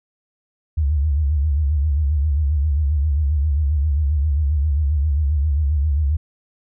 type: tone with vibrato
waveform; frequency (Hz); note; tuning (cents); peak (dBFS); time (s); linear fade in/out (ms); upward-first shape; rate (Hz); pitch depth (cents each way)
sine; 73.42; D2; 0; -15; 0.77-6.17; 10; sine; 7.5; 130
effects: none